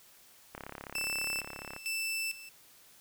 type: click train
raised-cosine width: 0.5 ms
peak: -26 dBFS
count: 43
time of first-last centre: 0.55-1.764 s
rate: 34.6 Hz
type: tone with tremolo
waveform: sawtooth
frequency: 2653 Hz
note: E7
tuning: 10 cents sharp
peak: -29 dBFS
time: 0.95-2.49 s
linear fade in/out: 2 ms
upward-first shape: square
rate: 1.1 Hz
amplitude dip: 80%
effects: white hiss -59 dBFS RMS until 3 s